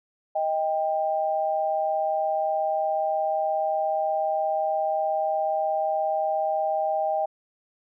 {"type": "tone pair together", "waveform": "sine", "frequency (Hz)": [627.8, 791], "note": ["D#5", "G5"], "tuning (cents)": [15, 15], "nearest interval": "major third", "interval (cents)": 400, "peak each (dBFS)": -25, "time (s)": [0.35, 7.26], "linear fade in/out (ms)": 10, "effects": []}